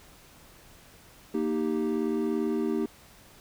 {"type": "chord", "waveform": "triangle", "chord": "Eb major", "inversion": "second", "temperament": "equal", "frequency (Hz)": [233.1, 311.1, 392], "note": ["Bb3", "Eb4", "G4"], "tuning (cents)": [0, 0, 0], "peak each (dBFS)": -28, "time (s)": [1.34, 2.86], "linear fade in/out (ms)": 5, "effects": ["pink hiss -54 dBFS RMS until 3.4 s"]}